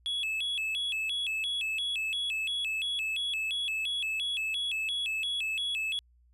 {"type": "tone with vibrato", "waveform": "triangle", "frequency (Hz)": 2960, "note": "F#7", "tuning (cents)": 0, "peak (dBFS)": -28, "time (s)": [0.06, 5.99], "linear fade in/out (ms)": 0, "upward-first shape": "square", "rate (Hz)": 2.9, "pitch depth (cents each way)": 220, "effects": ["added 60 Hz sine -60 dBFS peak until 6.33 s", "resampled to 32000 Hz"]}